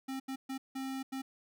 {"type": "tone bursts at uneven times", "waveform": "square", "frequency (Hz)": 266.2, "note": "C4", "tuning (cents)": 30, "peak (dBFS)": -37, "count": 5, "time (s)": [[0.08, 0.2], [0.28, 0.36], [0.49, 0.58], [0.75, 1.03], [1.12, 1.22]], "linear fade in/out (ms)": 10, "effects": []}